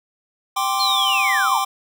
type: chord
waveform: square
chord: G suspended fourth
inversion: none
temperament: equal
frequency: 784 / 1046.5 / 1174.7 Hz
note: G5 / C6 / D6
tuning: 0 / 0 / 0 cents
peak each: -24 dBFS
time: 0.56-1.65 s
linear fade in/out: 10 ms
type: linear sweep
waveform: sine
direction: down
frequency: 4299 to 778 Hz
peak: -18 dBFS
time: 0.79-1.59 s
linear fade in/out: 20 ms
effects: none